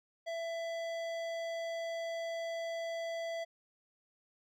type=tone with hard clipping; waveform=triangle; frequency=666 Hz; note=E5; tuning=18 cents sharp; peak=-38 dBFS; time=0.26-3.45 s; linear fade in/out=20 ms; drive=18 dB; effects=none